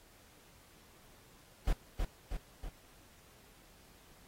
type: noise with echo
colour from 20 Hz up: brown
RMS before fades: -29 dBFS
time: 1.67-1.73 s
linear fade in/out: 5 ms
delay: 320 ms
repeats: 3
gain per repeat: -4 dB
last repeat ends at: 2.69 s
effects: pink hiss -62 dBFS RMS until 4.27 s + AAC 48 kbps